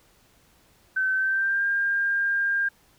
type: tone with pitch glide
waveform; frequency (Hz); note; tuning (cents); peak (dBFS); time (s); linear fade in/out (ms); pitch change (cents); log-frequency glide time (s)
sine; 1533 to 1603.6; G6 to G6; -39 to +39; -21; 0.96-2.69; 10; +78; 1.14-1.65
effects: pink hiss -60 dBFS RMS until 2.98 s